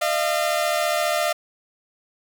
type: tone pair together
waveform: sawtooth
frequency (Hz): 610.3 / 685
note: D#5 / F5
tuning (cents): -34 / -34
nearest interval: major second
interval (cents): 200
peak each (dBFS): -19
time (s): 0.01-1.33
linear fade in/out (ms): 10
effects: none